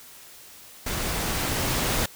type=noise with level ramp; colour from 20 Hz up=pink; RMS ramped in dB=-29 to -24 dBFS; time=0.86-2.06 s; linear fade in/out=5 ms; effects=white hiss -47 dBFS RMS until 2.15 s